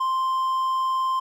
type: tone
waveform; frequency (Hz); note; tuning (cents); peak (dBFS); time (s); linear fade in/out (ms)
triangle; 1046.5; C6; 0; -19; 0-1.2; 10
effects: none